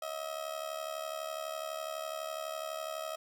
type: tone with amplitude modulation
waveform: 30% pulse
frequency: 638 Hz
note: D#5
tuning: 43 cents sharp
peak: -31 dBFS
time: 0.02-3.16 s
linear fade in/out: 5 ms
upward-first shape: sine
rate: 72 Hz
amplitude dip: 75%
effects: 12-bit